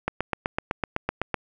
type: click train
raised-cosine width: 0.5 ms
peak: -9 dBFS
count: 11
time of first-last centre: 0.08-1.343 s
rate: 7.92 Hz
effects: none